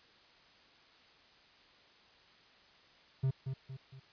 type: tone with echo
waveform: triangle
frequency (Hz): 132.7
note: C3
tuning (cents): +25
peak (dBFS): -26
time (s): 3.23-3.31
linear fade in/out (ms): 10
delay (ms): 230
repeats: 3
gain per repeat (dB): -7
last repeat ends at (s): 4
effects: white hiss -62 dBFS RMS until 4.12 s + resampled to 11025 Hz